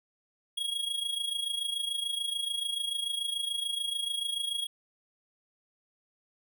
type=tone with amplitude modulation; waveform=square; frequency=3302 Hz; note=G#7; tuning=11 cents flat; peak=-28 dBFS; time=0.57-4.67 s; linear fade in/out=10 ms; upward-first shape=sine; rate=26.9 Hz; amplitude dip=70%; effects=none

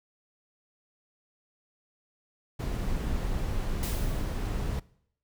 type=noise; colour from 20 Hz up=brown; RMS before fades=-30 dBFS; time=2.59-4.8 s; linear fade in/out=10 ms
type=noise with exponential decay; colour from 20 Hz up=white; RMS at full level=-36 dBFS; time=3.83-4.62 s; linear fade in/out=1 ms; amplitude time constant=170 ms
effects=noise-tail reverb RT60 0.7 s tail -22 dB re dry

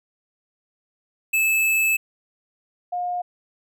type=tone pair in turn; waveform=square / sine; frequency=2613 / 713.6 Hz; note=E7 / F5; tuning=-16 / +37 cents; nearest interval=octave + minor seventh; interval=2247 cents; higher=first; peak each=-18 / -23 dBFS; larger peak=first; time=1.33-1.97 / 2.92-3.22 s; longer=first; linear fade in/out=10 ms; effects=none

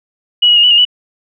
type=tone with pitch steps; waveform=sine; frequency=2922 / 2905 / 2847 / 2956 / 2838 / 2955 Hz; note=F#7 / F#7 / F7 / F#7 / F7 / F#7; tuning=-22 / -32 / +33 / -2 / +27 / -3 cents; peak=-5 dBFS; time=0.42-0.852 s; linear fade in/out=10 ms; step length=72 ms; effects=none

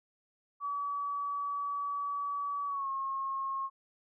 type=tone with pitch glide; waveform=sine; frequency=1142 to 1081.6 Hz; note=D6 to C#6; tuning=-49 to -43 cents; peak=-32 dBFS; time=0.6-3.7 s; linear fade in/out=50 ms; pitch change=-94 cents; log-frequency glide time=2.67-2.89 s; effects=none

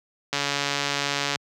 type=click train; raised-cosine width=0.2 ms; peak=-7 dBFS; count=147; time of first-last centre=0.33-1.358 s; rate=142 Hz; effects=high-pass 100 Hz 12 dB/octave

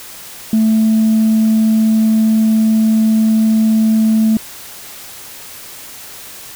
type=tone; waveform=sine; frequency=220 Hz; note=A3; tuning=in tune; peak=-7 dBFS; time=0.53-4.37 s; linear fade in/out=2 ms; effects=tanh soft clip ceiling -6 dBFS + white hiss -33 dBFS RMS until 6.55 s

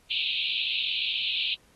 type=band-pass noise; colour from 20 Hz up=pink; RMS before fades=-29 dBFS; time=0.1-1.55 s; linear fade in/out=10 ms; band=2500 to 4000 Hz; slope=96 dB/octave; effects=pink hiss -62 dBFS RMS until 1.75 s + AAC 32 kbps

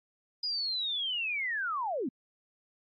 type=linear sweep; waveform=sine; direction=down; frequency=4978 to 211.8 Hz; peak=-30 dBFS; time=0.43-2.09 s; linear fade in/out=5 ms; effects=AAC 48 kbps

